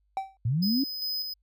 triangle tone with exponential decay, 773 Hz, G5, 24 cents flat, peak -22 dBFS, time 0.17-0.37 s, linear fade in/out 1 ms, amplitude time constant 42 ms
sine linear sweep, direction up, 104.2 to 283.1 Hz, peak -23 dBFS, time 0.45-0.84 s, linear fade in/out 5 ms
square tone with tremolo, 5030 Hz, D#8, 18 cents sharp, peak -29 dBFS, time 0.62-1.34 s, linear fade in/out 10 ms, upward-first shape square, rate 2.5 Hz, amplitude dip 40%
effects added 50 Hz sine -67 dBFS peak until 1.42 s

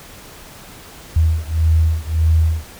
sine beating tone pair, 79.6 / 81.3 Hz, D#2 / E2, +40 / -23 cents, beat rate 1.7 Hz, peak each -15 / -16 dBFS, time 1.16-2.64 s, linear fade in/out 5 ms, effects pink hiss -39 dBFS RMS until 2.79 s

